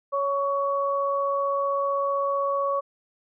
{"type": "tone pair together", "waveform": "sine", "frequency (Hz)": [557, 1121.1], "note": ["C#5", "C#6"], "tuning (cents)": [8, 19], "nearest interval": "octave", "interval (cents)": 1211, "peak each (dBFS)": -25, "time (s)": [0.12, 2.81], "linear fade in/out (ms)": 20, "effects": []}